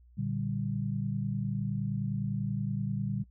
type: chord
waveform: sine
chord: G minor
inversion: first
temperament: equal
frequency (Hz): 116.54 / 146.83 / 196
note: Bb2 / D3 / G3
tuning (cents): 0 / 0 / 0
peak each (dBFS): -34 / -34 / -34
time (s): 0.17-3.24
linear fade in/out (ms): 20
effects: noise-tail reverb RT60 0.1 s tail -22 dB re dry + added 60 Hz sine -55 dBFS peak until 3.3 s